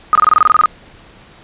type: tone bursts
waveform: sine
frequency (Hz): 1244.5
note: D#6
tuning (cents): 0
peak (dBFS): -5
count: 12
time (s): 0.13-0.658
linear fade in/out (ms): 0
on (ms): 22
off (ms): 24
effects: pink hiss -42 dBFS RMS until 1.43 s + resampled to 8000 Hz